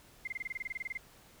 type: tone bursts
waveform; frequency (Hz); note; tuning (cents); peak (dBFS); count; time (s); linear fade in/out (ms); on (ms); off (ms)
sine; 2093; C7; 0; -34; 15; 0.25-0.975; 5; 25; 25
effects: pink hiss -59 dBFS RMS until 1.4 s